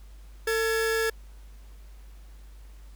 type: tone pair together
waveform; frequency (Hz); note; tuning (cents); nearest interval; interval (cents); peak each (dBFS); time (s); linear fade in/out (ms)
45% pulse; 448.5 / 1691.3; A4 / G#6; +33 / +31; octave + major seventh; 2298; -25 / -29; 0.47-1.1; 5
effects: added 50 Hz sine -44 dBFS peak until 2.95 s + pink hiss -60 dBFS RMS until 2.95 s